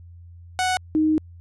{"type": "tone pair in turn", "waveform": ["sawtooth", "sine"], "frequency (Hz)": [740, 311.1], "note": ["F#5", "D#4"], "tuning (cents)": [0, 0], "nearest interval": "octave + minor third", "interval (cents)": 1500, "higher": "first", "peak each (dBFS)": -16, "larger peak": "neither", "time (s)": [[0.59, 0.77], [0.95, 1.18]], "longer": "second", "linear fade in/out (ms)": 0, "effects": ["added 86 Hz sine -41 dBFS peak until 1.4 s", "resampled to 24000 Hz"]}